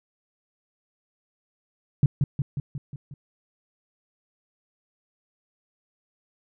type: tone with echo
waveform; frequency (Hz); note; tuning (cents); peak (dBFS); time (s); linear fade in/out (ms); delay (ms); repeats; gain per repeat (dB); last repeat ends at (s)
sine; 140; C#3; +18; -13; 2.03-2.06; 2; 180; 6; -4; 3.14
effects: none